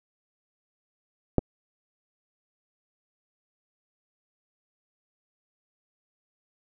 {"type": "clicks", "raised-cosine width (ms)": 2, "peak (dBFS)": [-6, -23], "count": 2, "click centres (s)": [1.383, 1.391], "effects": []}